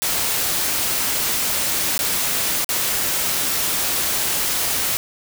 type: noise with dropouts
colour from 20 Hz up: white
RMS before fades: -21 dBFS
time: 0.02-4.97 s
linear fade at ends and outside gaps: 0 ms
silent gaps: 1.978-1.991 / 2.645-2.691 s
effects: none